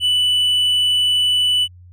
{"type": "tone", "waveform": "triangle", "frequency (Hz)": 2976, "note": "F#7", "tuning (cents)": 9, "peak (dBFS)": -12, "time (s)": [0, 1.68], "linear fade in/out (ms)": 50, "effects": ["added 89 Hz sine -40 dBFS peak until 1.92 s"]}